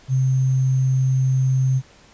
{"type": "tone with sample-and-hold", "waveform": "sine", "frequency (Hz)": 130.81, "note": "C3", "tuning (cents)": 0, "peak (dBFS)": -15, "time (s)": [0.08, 1.82], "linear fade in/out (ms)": 50, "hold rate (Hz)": 6300, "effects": ["pink hiss -50 dBFS RMS until 2.13 s", "resampled to 16000 Hz"]}